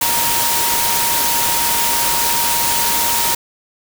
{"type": "tone in noise", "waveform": "sine", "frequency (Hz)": 936, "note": "A#5", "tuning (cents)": 7, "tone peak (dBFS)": -21, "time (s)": [0.01, 3.35], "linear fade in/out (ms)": 5, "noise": "white", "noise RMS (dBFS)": -17, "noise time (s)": [0.01, 3.35], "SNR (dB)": -7, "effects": []}